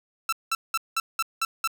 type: tone bursts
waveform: sawtooth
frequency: 1333 Hz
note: E6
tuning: 19 cents sharp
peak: -19 dBFS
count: 7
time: 0.29-1.675 s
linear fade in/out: 2 ms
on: 35 ms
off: 190 ms
effects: none